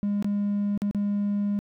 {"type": "tone with dropouts", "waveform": "triangle", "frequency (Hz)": 203.8, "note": "G#3", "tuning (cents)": -32, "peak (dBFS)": -20, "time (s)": [0.03, 1.59], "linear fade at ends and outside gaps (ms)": 0, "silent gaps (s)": [[0.225, 0.245], [0.776, 0.819], [0.911, 0.948]], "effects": ["tanh soft clip ceiling -18 dBFS"]}